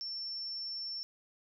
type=tone; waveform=sine; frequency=5410 Hz; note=E8; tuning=44 cents sharp; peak=-37 dBFS; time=0.01-1.03 s; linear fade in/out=0 ms; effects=none